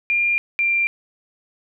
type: tone pair in turn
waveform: sine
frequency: 2400 / 2375 Hz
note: D7 / D7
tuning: +37 / +19 cents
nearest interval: unison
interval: 18 cents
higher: first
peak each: -16 / -16 dBFS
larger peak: neither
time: 0.1-0.38 / 0.59-0.87 s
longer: neither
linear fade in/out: 0 ms
effects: none